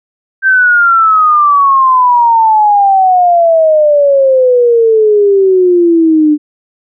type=exponential sweep; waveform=sine; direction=down; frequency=1571 to 295.6 Hz; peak=-4 dBFS; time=0.42-6.38 s; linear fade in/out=50 ms; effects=none